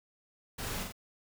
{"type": "noise with echo", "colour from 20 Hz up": "pink", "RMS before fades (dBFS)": -39, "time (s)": [0.58, 0.84], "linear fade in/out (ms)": 10, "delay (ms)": 42, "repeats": 2, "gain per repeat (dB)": -3, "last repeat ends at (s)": 0.924, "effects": []}